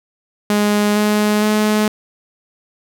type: tone with pitch steps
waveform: sawtooth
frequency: 207.7 / 210.2 / 212.8 Hz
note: G#3 / G#3 / G#3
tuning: 0 / +21 / +42 cents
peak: -9 dBFS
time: 0.5-1.88 s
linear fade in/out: 2 ms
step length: 460 ms
effects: none